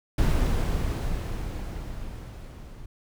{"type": "noise with level ramp", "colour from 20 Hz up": "brown", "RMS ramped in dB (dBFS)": [-21, -43], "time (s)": [0.18, 2.86], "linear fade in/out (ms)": 5, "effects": []}